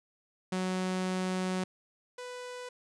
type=tone pair in turn; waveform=sawtooth; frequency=185.3 / 496.1 Hz; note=F#3 / B4; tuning=+3 / +8 cents; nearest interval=octave + perfect fourth; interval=1705 cents; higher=second; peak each=-26 / -36 dBFS; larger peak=first; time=0.52-1.64 / 2.18-2.69 s; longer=first; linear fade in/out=5 ms; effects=resampled to 22050 Hz